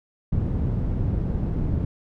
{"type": "low-pass noise", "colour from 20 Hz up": "white", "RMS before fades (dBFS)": -24, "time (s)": [0.32, 1.85], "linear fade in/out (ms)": 5, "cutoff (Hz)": 130, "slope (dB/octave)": 12, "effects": []}